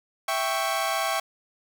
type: chord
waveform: sawtooth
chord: C# diminished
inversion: first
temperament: equal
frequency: 659.3 / 784 / 1108.7 Hz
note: E5 / G5 / C#6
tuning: 0 / 0 / 0 cents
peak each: -25 dBFS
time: 0.28-1.2 s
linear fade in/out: 5 ms
effects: none